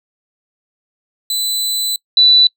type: tone pair in turn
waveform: sawtooth / sine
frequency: 4000 / 3972 Hz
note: B7 / B7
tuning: +21 / +9 cents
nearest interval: unison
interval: 12 cents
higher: first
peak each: -13 / -6 dBFS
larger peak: second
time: 1.3-1.96 / 2.17-2.47 s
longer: first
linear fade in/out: 2 ms
effects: noise-tail reverb RT60 0.1 s tail -25 dB re dry